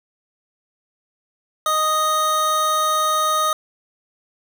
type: tone pair together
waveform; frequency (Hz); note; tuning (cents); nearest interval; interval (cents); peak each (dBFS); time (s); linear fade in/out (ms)
square; 622.2 / 1244.5; D#5 / D#6; 0 / 0; octave; 1200; -26 / -18; 1.66-3.53; 2
effects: none